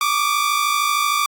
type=tone pair together; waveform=sawtooth; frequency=1146.9 / 1200 Hz; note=D6 / D6; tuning=-41 / +37 cents; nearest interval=minor second; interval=78 cents; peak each=-16 dBFS; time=0.01-1.26 s; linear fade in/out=2 ms; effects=AAC 64 kbps